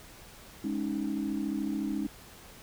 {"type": "chord", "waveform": "sine", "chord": "Ab suspended fourth", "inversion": "none", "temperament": "equal", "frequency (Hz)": [207.7, 277.2, 311.1], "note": ["Ab3", "Db4", "Eb4"], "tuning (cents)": [0, 0, 0], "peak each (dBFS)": -33, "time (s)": [0.64, 2.07], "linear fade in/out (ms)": 5, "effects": ["tanh soft clip ceiling -22 dBFS", "pink hiss -51 dBFS RMS until 2.62 s"]}